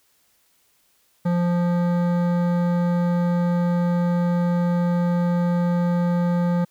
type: tone with hard clipping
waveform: sine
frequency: 174.61 Hz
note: F3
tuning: in tune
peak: -20 dBFS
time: 1.25-6.65 s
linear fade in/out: 10 ms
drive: 14 dB
effects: white hiss -63 dBFS RMS until 6.7 s